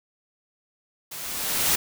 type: noise with level ramp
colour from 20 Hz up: white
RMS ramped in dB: -37 to -20 dBFS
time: 1.11-1.76 s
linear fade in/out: 10 ms
effects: none